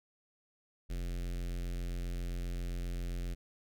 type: tone with notch filter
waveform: square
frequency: 43.76 Hz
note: F1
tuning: 4 cents sharp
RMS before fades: -37 dBFS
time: 0.89-3.35 s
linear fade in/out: 20 ms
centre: 960 Hz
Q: 0.78
effects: none